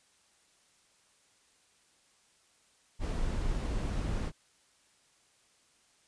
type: noise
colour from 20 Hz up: brown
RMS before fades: -32 dBFS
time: 2.99-4.32 s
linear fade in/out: 50 ms
effects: white hiss -67 dBFS RMS until 6.07 s + resampled to 22050 Hz